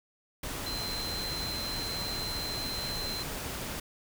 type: tone in noise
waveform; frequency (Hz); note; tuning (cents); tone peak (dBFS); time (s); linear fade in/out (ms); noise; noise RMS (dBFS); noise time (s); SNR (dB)
sine; 4094; C8; -38; -35; 0.66-3.23; 5; pink; -37; 0.43-3.8; -1
effects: none